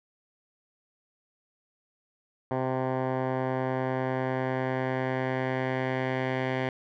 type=tone with low-pass filter sweep; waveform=10% pulse; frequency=130 Hz; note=C3; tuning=11 cents flat; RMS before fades=-29 dBFS; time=2.51-6.69 s; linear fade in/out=2 ms; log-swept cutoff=1100 to 2300 Hz; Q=1.6; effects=none